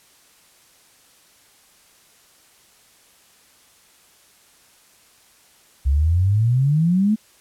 sine exponential sweep, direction up, 65.41 to 222 Hz, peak -14 dBFS, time 5.85-7.16 s, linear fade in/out 20 ms, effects white hiss -54 dBFS RMS until 7.4 s + low-pass 12000 Hz 12 dB/octave

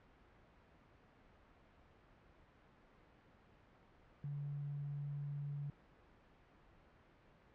triangle tone with tanh clipping, 143.5 Hz, D3, 40 cents flat, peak -40 dBFS, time 4.24-5.7 s, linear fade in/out 2 ms, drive 2 dB, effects pink hiss -66 dBFS RMS until 7.54 s + low-pass 2000 Hz 12 dB/octave

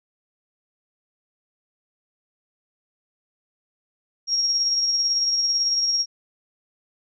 sine tone with tremolo, 5588 Hz, F8, in tune, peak -17 dBFS, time 4.27-6.06 s, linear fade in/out 50 ms, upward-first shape triangle, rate 18 Hz, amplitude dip 40%, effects none

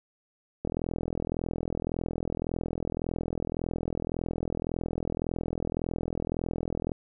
click train, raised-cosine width 2 ms, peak -17 dBFS, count 263, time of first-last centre 0.65-6.918 s, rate 41.8 Hz, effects none

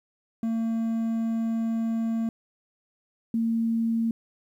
triangle / sine tone pair in turn, 226.7 / 228 Hz, A#3 / A#3, -48 / -38 cents, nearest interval unison, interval 10 cents, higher second, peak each -22 dBFS, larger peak neither, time 0.43-2.29 / 3.34-4.11 s, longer first, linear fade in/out 2 ms, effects 10-bit

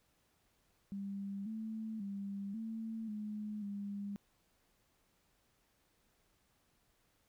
sine tone with pitch steps, 198.2 / 220.2 / 198.8 / 223.5 / 211.1 / 201.6 Hz, G3 / A3 / G3 / A3 / G#3 / G3, +19 / +2 / +25 / +27 / +29 / +49 cents, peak -39 dBFS, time 0.92-4.16 s, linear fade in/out 0 ms, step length 540 ms, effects pink hiss -75 dBFS RMS until 7.28 s

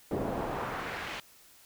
brown noise with band-pass filter sweep, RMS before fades -35 dBFS, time 0.11-1.2 s, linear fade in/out 2 ms, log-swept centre 410 to 2800 Hz, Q 1.2, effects white hiss -58 dBFS RMS until 1.65 s

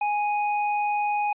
square tone, 830 Hz, G#5, 1 cent flat, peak -23 dBFS, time 0.01-1.33 s, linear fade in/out 5 ms, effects resampled to 8000 Hz

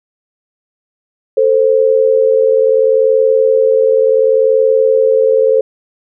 sine tone pair together, 444.3 / 525 Hz, A4 / C5, +17 / +6 cents, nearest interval minor third, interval 289 cents, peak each -10 dBFS, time 1.37-5.61 s, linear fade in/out 5 ms, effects none

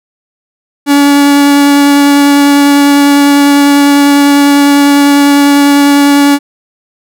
45% pulse tone with vibrato, 284.7 Hz, C#4, 46 cents sharp, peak -3 dBFS, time 0.86-6.39 s, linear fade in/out 50 ms, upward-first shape sine, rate 10 Hz, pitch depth 8 cents each way, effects none

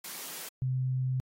white high-pass noise, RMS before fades -41 dBFS, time 0.04-0.49 s, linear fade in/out 5 ms, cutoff 150 Hz, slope 96 dB/octave
sine tone, 129.2 Hz, C3, 21 cents flat, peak -27 dBFS, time 0.62-1.2 s, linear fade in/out 0 ms
effects AAC 48 kbps

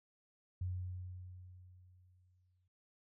sine tone with exponential decay, 91 Hz, F#2, 28 cents flat, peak -35 dBFS, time 0.61-2.68 s, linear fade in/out 5 ms, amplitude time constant 450 ms, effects none

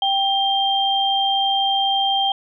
sine tone pair together, 784 / 3178 Hz, G5 / G7, 0 / +23 cents, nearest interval 2 octaves, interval 2423 cents, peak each -19 dBFS, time 0.02-2.32 s, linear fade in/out 2 ms, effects none

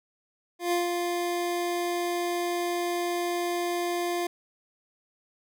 25% pulse tone with ADSR envelope, 349.2 Hz, F4, in tune, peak -19 dBFS, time 0.59-4.27 s, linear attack 130 ms, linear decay 150 ms, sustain -4 dB, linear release 5 ms, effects none

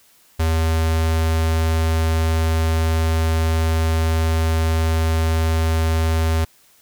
square tone with notch filter, 80.8 Hz, E2, 34 cents flat, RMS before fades -18 dBFS, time 0.39-6.45 s, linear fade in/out 10 ms, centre 180 Hz, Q 1.2, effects white hiss -54 dBFS RMS until 6.81 s

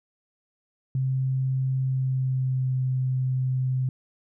sine tone with pitch glide, 131.6 to 129.41 Hz, C3 to C3, +10 to -19 cents, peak -22 dBFS, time 0.95-3.89 s, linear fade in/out 2 ms, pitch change -29 cents, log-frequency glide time 1.79-2.77 s, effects none

